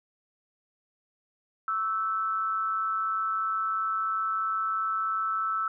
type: tone with amplitude modulation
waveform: sine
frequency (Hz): 1318.5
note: E6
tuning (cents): 0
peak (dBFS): -23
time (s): 1.68-5.68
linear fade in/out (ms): 2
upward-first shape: sine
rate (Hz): 195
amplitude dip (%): 60
effects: none

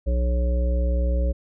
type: harmonic tone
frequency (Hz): 61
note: B1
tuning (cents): -21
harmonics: 1 / 3 / 5 / 7 / 9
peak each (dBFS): -19 / -34 / -37 / -39 / -31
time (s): 0.06-1.33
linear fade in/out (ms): 20
effects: none

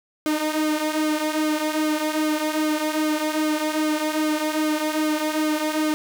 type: tone with flanger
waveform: sawtooth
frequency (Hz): 307.6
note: D#4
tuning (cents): -20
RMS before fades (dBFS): -23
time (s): 0.26-5.94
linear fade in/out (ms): 0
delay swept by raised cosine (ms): 1.1 to 4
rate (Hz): 2.5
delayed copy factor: -0.65
effects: none

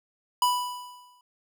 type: tone with exponential decay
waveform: square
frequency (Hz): 987.8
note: B5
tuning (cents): 0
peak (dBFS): -19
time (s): 0.42-1.21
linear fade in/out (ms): 2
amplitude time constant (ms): 170
effects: none

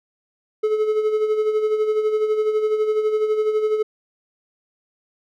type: tone with tremolo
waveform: triangle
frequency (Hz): 430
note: A4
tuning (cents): -40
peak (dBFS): -13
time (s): 0.63-3.83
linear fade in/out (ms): 10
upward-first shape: sine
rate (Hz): 12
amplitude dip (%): 55
effects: none

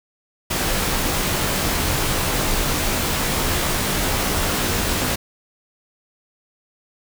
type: noise with comb filter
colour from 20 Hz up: pink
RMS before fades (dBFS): -21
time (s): 0.5-5.16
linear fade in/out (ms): 10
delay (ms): 18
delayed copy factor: -0.55
effects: none

